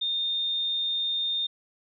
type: tone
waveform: sine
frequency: 3643 Hz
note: A#7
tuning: 41 cents flat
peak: -25 dBFS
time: 0.01-1.47 s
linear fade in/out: 10 ms
effects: none